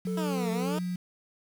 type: tone with pitch glide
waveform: sine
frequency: 182.6 to 179.57 Hz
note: F#3 to F3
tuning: -23 to +48 cents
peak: -29 dBFS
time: 0.05-0.96 s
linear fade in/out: 5 ms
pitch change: -29 cents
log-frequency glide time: 0.37-0.78 s
type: tone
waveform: triangle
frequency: 441.4 Hz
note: A4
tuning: 5 cents sharp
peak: -32 dBFS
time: 0.07-0.78 s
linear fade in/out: 0 ms
type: exponential two-way sweep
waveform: 15% pulse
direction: down then up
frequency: 329.6 to 220 to 317.2 Hz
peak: -26 dBFS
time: 0.17-0.79 s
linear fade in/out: 5 ms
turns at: 0.51 s
effects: 8-bit